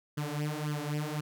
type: tone with flanger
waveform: sawtooth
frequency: 149.4 Hz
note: D3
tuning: 30 cents sharp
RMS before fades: -34 dBFS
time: 0.17-1.21 s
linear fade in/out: 10 ms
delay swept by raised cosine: 0.62 to 6.32 ms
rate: 1.9 Hz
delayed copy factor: +0.8
effects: none